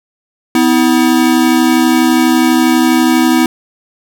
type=tone pair together; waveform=square; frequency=250.6 / 322.8 Hz; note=B3 / E4; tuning=+25 / -36 cents; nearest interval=major third; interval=439 cents; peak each=-11 dBFS; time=0.55-3.46 s; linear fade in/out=2 ms; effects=7-bit